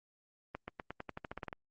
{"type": "accelerating click train", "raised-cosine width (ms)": 0.5, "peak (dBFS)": -25, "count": 13, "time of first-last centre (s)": [0.55, 1.529], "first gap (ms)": 130, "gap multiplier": 0.91, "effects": ["Opus 24 kbps"]}